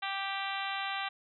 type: harmonic tone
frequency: 392 Hz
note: G4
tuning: in tune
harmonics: 2 / 3 / 4 / 5 / 6 / 7 / 8 / 9 / 10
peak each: -38 / -40 / -41 / -42 / -43 / -43 / -44 / -45 / -45 dBFS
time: 0.02-1.09 s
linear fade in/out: 10 ms
effects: none